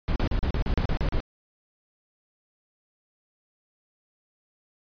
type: noise bursts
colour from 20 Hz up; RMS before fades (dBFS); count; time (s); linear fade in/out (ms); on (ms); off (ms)
brown; -24; 10; 0.08-1.203; 0; 79; 37
effects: resampled to 11025 Hz